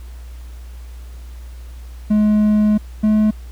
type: tone pair in turn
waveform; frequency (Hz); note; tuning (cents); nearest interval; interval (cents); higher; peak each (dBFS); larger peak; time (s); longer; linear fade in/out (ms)
triangle; 211.5 / 214.1; G#3 / A3; +32 / -47; unison; 21; second; -9; neither; 2.1-2.78 / 3.03-3.31; first; 10
effects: added 60 Hz sine -31 dBFS peak until 3.51 s + pink hiss -49 dBFS RMS until 3.51 s